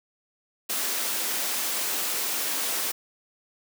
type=high-pass noise; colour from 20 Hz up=white; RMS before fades=-28 dBFS; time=0.69-2.92 s; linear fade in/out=10 ms; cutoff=220 Hz; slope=24 dB/octave; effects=none